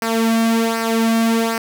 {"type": "tone with flanger", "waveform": "sawtooth", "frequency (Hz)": 227, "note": "A#3", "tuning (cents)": -46, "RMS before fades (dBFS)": -17, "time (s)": [0.02, 1.58], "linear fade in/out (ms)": 2, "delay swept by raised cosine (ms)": [0.28, 2.38], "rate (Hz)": 1.3, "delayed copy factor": -0.65, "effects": []}